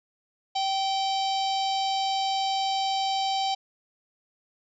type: harmonic tone with a mistuned harmonic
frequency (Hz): 776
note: G5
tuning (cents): -18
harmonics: 1 / 3 / 4 / 5 / 6 / 7 / 8 / 9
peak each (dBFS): -25 / -41 / -33 / -36 / -37 / -40 / -50 / -46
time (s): 0.55-3.55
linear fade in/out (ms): 10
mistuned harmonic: 9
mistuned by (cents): +59
effects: none